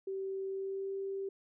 sine tone with pitch glide, 386 to 390.3 Hz, G4 to G4, -27 to -8 cents, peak -35 dBFS, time 0.07-1.29 s, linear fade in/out 5 ms, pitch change +19 cents, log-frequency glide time 0.47-0.94 s, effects none

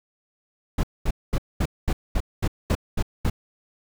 brown noise bursts, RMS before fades -21 dBFS, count 10, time 0.78-3.3 s, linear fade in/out 5 ms, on 54 ms, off 220 ms, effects none

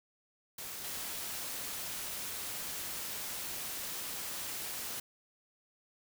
white noise with level steps, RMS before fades -43 / -40 dBFS, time 0.58-5 s, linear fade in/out 5 ms, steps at 0.84 s, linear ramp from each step 2 ms, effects none

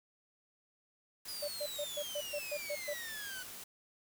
white noise, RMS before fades -48 dBFS, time 1.25-3.64 s, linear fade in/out 5 ms
sawtooth exponential sweep, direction down, 4991 to 1480 Hz, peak -39 dBFS, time 1.28-3.43 s, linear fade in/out 5 ms
sine tone bursts, 587.3 Hz, D5, in tune, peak -35 dBFS, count 9, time 1.42-2.938 s, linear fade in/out 10 ms, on 62 ms, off 120 ms
effects none

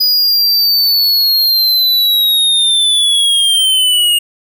square linear sweep, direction down, 4949 to 2841 Hz, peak -9 dBFS, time 0-4.19 s, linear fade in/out 10 ms, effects none

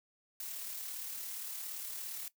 blue noise with amplitude modulation, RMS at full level -41 dBFS, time 0.4-2.28 s, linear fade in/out 2 ms, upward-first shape sine, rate 37.4 Hz, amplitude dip 30%, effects noise-tail reverb RT60 0.1 s tail -17 dB re dry

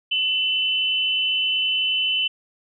sine tone pair together, 2685 / 3016 Hz, E7 / F#7, +31 / +32 cents, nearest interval major second, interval 201 cents, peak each -25 / -20 dBFS, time 0.11-2.28 s, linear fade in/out 10 ms, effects none

